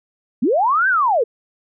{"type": "linear two-way sweep", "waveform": "sine", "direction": "up then down", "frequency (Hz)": [196.5, 1600, 414.8], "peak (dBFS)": -13, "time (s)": [0.42, 1.24], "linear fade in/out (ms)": 10, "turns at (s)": 0.88, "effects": []}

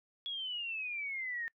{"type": "exponential sweep", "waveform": "sine", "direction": "down", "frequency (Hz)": [3376, 1820], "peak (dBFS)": -36, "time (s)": [0.26, 1.48], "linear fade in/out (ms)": 0, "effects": ["noise-tail reverb RT60 0.1 s tail -24 dB re dry"]}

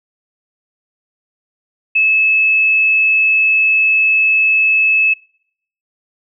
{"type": "tone", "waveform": "sine", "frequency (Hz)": 2600, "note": "E7", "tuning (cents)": -24, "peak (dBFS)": -9, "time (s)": [1.95, 5.14], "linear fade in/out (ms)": 10, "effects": ["noise-tail reverb RT60 0.7 s tail -26 dB re dry"]}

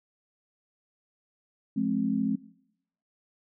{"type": "tone cluster", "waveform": "sine", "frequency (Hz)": [175.3, 212.8, 265.3], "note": ["F3", "G#3", "C4"], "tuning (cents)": [7, 42, 24], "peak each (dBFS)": [-33, -27, -28], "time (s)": [1.76, 2.36], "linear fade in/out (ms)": 10, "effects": ["noise-tail reverb RT60 0.8 s tail -21 dB re dry"]}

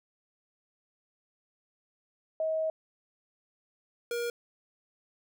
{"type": "tone pair in turn", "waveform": ["sine", "square"], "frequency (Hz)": [636, 474.5], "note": ["D#5", "A#4"], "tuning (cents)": [38, 31], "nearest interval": "perfect fourth", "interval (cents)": 507, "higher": "first", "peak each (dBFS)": [-27, -31], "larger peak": "first", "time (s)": [[2.4, 2.7], [4.11, 4.3]], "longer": "first", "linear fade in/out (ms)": 2, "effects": []}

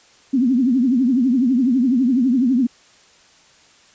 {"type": "tone with vibrato", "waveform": "sine", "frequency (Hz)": 252.3, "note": "B3", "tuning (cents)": 37, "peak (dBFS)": -13, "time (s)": [0.33, 2.67], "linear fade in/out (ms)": 10, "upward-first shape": "triangle", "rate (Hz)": 12, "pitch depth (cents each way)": 190, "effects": ["white hiss -51 dBFS RMS until 3.94 s", "resampled to 16000 Hz"]}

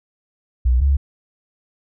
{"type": "tone pair in turn", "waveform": "sine", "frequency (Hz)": [61.74, 69.43], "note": ["B1", "C#2"], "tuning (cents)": [0, 3], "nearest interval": "major second", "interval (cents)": 203, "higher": "second", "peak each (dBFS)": -12, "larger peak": "neither", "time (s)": [[0.65, 0.81], [0.81, 0.97]], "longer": "neither", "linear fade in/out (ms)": 10, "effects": []}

